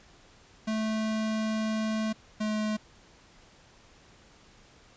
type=tone pair in turn; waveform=square; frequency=218.4 / 214.3 Hz; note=A3 / A3; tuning=-13 / -45 cents; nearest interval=unison; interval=32 cents; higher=first; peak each=-28 dBFS; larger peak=neither; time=0.67-2.13 / 2.4-2.77 s; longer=first; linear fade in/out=10 ms; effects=pink hiss -57 dBFS RMS until 4.96 s + resampled to 16000 Hz